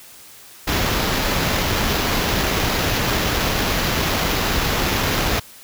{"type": "noise with sample-and-hold", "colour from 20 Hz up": "pink", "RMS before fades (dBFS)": -20, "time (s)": [0.67, 5.4], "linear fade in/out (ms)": 10, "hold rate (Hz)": 8820, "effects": ["white hiss -43 dBFS RMS until 5.63 s"]}